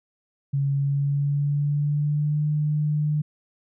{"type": "tone with pitch glide", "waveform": "sine", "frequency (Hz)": [139.4, 150.27], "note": ["C#3", "D3"], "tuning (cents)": [10, 40], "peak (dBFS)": -20, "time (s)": [0.53, 3.22], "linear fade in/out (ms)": 10, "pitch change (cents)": 130, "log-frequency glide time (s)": [0.73, 2.47], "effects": []}